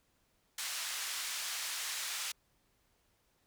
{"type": "band-pass noise", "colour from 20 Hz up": "white", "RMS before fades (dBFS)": -39, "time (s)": [0.58, 2.32], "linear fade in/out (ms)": 5, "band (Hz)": [1200, 7800], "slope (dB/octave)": 12, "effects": ["pink hiss -74 dBFS RMS until 3.46 s"]}